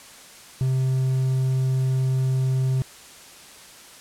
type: tone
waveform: triangle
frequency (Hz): 130.81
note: C3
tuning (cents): 0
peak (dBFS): -17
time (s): 0.61-2.82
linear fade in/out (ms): 0
effects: white hiss -45 dBFS RMS until 4 s + low-pass 10000 Hz 12 dB/octave